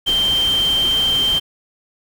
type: tone in noise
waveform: sine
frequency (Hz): 3139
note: G7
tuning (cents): +2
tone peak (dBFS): -14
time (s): 0.06-1.4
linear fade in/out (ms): 20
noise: pink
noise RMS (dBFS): -28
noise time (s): 0.06-1.4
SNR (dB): +11
effects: none